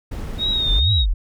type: noise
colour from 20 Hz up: brown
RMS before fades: -28 dBFS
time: 0.11-0.8 s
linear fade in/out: 10 ms
type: tone with vibrato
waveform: sine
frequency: 3723 Hz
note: A#7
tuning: 3 cents flat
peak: -18 dBFS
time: 0.38-1.06 s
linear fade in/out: 50 ms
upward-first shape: triangle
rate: 2.2 Hz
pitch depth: 63 cents each way
type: exponential two-way sweep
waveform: sine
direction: up then down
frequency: 34.59 to 111.5 to 34.59 Hz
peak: -15 dBFS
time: 0.68-1.14 s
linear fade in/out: 10 ms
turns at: 0.91 s
effects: none